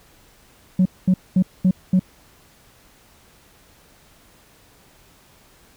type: tone bursts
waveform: sine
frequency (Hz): 185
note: F#3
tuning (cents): 0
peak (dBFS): -10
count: 5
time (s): 0.79-1.995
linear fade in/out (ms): 5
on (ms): 65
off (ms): 220
effects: tanh soft clip ceiling -10 dBFS + pink hiss -53 dBFS RMS until 5.76 s